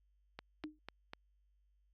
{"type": "click train", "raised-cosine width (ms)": 0.3, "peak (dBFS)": -29, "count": 4, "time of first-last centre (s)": [0.39, 1.134], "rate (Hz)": 4.03}
{"type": "tone with exponential decay", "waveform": "sine", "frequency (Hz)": 305.8, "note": "D#4", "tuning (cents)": -30, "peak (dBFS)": -38, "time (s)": [0.64, 0.79], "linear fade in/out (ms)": 1, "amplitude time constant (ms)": 32}
{"effects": ["added 50 Hz sine -70 dBFS peak until 1.93 s"]}